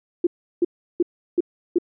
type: tone bursts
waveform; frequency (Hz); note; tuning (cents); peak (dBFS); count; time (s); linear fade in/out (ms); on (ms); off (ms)
sine; 348; F4; -6; -14; 5; 0.24-1.785; 5; 29; 350
effects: none